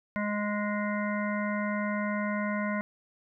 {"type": "harmonic tone", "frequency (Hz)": 207.7, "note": "G#3", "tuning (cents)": 0, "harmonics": [1, 3, 5, 7, 9, 10], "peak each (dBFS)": [-30, -35, -37, -38, -40, -40], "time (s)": [0.16, 2.81], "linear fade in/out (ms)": 0, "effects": []}